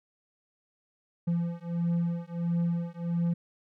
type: beating tone pair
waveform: triangle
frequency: 170 / 171.5 Hz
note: F3 / F3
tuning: -46 / -31 cents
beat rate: 1.5 Hz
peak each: -28 dBFS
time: 1.27-3.34 s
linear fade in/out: 10 ms
effects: none